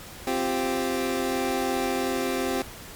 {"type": "chord", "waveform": "25% pulse", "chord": "C suspended fourth", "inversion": "none", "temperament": "equal", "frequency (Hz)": [261.6, 349.2, 392], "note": ["C4", "F4", "G4"], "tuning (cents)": [0, 0, 0], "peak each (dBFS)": [-24, -27, -25], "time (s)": [0.27, 2.62], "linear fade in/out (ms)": 2, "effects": ["pink hiss -42 dBFS RMS until 2.95 s", "MP3 96 kbps"]}